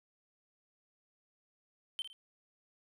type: tone with echo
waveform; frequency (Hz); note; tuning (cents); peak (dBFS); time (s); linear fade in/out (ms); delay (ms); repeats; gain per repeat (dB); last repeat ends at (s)
triangle; 3101; G7; -19; -33; 1.99-2.02; 0; 55; 2; -9; 2.13
effects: none